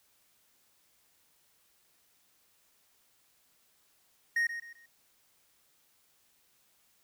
triangle tone with echo, 1864.7 Hz, A#6, in tune, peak -24 dBFS, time 4.36-4.47 s, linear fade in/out 5 ms, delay 130 ms, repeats 3, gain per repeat -10 dB, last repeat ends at 4.86 s, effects white hiss -69 dBFS RMS until 7.03 s

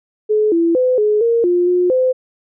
sine tone with pitch steps, 427.1 / 335.2 / 507 / 422.3 / 464.8 / 353.1 / 358.3 / 513 Hz, G#4 / E4 / B4 / G#4 / A#4 / F4 / F4 / C5, +48 / +29 / +45 / +29 / -5 / +19 / +44 / -34 cents, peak -11 dBFS, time 0.29-2.13 s, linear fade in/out 20 ms, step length 230 ms, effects none

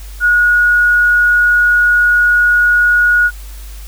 sine tone, 1450 Hz, F#6, 35 cents flat, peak -7 dBFS, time 0.2-3.31 s, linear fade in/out 50 ms, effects added 50 Hz sine -27 dBFS peak until 3.87 s + white hiss -39 dBFS RMS until 3.87 s

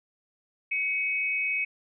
sine tone pair together, 2233 / 2544 Hz, C#7 / D#7, +12 / +38 cents, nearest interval major second, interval 226 cents, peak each -28 dBFS, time 0.71-1.65 s, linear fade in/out 10 ms, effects none

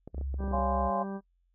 clicks, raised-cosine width 2 ms, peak -29 dBFS, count 11, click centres 0.076 / 0.146 / 0.181 / 0.212 / 0.342 / 0.406 / 0.439 / 0.479 / 0.513 / 0.545 / 0.585 s
sine tone with vibrato, 68 Hz, C#2, 33 cents flat, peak -31 dBFS, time 0.13-0.91 s, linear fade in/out 50 ms, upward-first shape sine, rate 3.6 Hz, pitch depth 14 cents each way
harmonic tone, 196 Hz, G3, in tune, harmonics 1 / 2 / 3 / 4 / 5 / 6 / 8, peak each -35 / -41 / -45 / -47 / -49 / -51 / -53 dBFS, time 0.38-1.21 s, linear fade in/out 50 ms
sine chord, Db major seventh, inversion none, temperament just, 554.4 / 693 / 831.5 / 1039.4 Hz, Db5 / F5 / Ab5 / C6, 0 / -14 / +2 / -12 cents, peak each -34 / -32 / -35 / -33 dBFS, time 0.52-1.04 s, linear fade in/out 20 ms
effects noise-tail reverb RT60 0.1 s tail -24 dB re dry + added 44 Hz sine -68 dBFS peak until 1.54 s

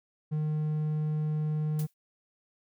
triangle tone, 153.1 Hz, D#3, 28 cents flat, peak -25 dBFS, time 0.31-1.87 s, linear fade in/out 20 ms
blue noise with exponential decay, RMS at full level -39 dBFS, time 1.79-1.94 s, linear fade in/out 2 ms, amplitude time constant 31 ms
effects none

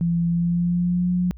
sine tone with pitch glide, 170 to 179.28 Hz, F3 to F3, -46 to +46 cents, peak -18 dBFS, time 0.01-1.31 s, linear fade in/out 0 ms, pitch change +92 cents, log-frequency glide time 0.28-1.1 s, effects added 60 Hz sine -38 dBFS peak until 1.37 s

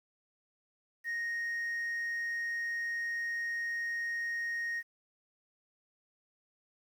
sine tone, 1864.7 Hz, A#6, in tune, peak -30 dBFS, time 1.04-4.83 s, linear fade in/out 50 ms, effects tanh soft clip ceiling -32 dBFS + 10-bit

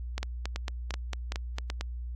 two click trains, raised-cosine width 0.2 ms, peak -16 / -16 dBFS, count 8 / 5, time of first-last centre 0.23-1.81 / 0.18-1.701 s, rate 4.43 / 2.63 Hz, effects added 60 Hz sine -34 dBFS peak until 2.15 s + AAC 48 kbps

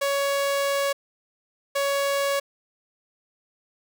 sawtooth tone pair in turn, 559 / 559 Hz, C#5 / C#5, +14 / +14 cents, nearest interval unison, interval 0 cents, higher neither, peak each -18 / -18 dBFS, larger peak neither, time 0.01-0.93 / 1.75-2.4 s, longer first, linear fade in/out 10 ms, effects none

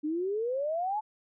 sine exponential sweep, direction up, 293 to 880 Hz, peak -28 dBFS, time 0.03-1.01 s, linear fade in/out 20 ms, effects none

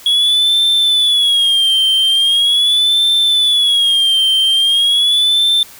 triangle tone with vibrato, 3338 Hz, G#7, 8 cents sharp, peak -8 dBFS, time 0.06-5.63 s, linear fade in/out 2 ms, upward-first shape sine, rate 0.41 Hz, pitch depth 110 cents each way, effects white hiss -38 dBFS RMS until 5.79 s

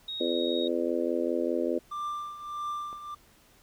sine tone, 3761 Hz, A#7, 15 cents sharp, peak -33 dBFS, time 0.08-0.68 s, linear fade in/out 5 ms
harmonic tone, 85 Hz, F2, 46 cents flat, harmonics 3 / 4 / 5 / 6 / 7, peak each -33 / -30 / -34 / -32 / -34 dBFS, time 0.2-1.79 s, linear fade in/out 10 ms
triangle tone with tremolo, 1185 Hz, D6, 15 cents sharp, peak -28 dBFS, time 1.91-3.15 s, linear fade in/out 10 ms, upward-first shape triangle, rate 1.6 Hz, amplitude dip 75%
click, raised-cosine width 1 ms, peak -34 dBFS, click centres 2.929 s
effects pink hiss -60 dBFS RMS until 3.62 s

